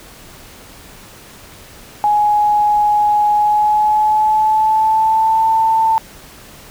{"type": "tone with pitch glide", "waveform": "sine", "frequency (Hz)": [836, 890.8], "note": ["G#5", "A5"], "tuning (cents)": [11, 21], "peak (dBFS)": -10, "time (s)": [2.04, 5.98], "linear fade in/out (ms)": 0, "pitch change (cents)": 110, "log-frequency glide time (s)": [3.34, 5.48], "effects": ["pink hiss -39 dBFS RMS until 6.7 s"]}